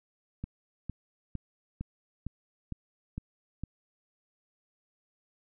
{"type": "click train", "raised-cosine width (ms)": 5, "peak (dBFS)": -23, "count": 8, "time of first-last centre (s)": [0.44, 3.636], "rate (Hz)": 2.19, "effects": []}